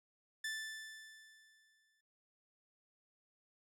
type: tone with exponential decay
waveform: sawtooth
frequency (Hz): 1760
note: A6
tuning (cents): 0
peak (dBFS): -34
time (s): 0.44-2.01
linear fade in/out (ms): 5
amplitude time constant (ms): 340
effects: noise-tail reverb RT60 0.2 s tail -21 dB re dry + low-pass 11000 Hz 12 dB/octave